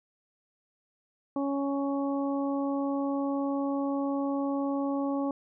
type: harmonic tone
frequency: 278.4 Hz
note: C#4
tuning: 8 cents sharp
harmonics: 1 / 2 / 3 / 4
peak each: -28 / -34 / -38 / -40 dBFS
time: 1.36-5.31 s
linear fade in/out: 2 ms
effects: none